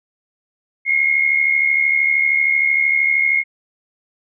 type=tone with amplitude modulation; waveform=sine; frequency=2152 Hz; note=C7; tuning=48 cents sharp; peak=-10 dBFS; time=0.85-3.44 s; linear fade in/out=50 ms; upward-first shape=sine; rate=73 Hz; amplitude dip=65%; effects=none